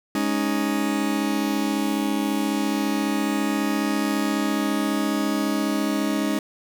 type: chord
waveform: 40% pulse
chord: Ab suspended fourth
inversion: none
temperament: just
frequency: 207.7 / 276.9 / 311.5 Hz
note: Ab3 / Db4 / Eb4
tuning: 0 / -2 / +2 cents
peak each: -25 dBFS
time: 0.15-6.39 s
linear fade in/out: 2 ms
effects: none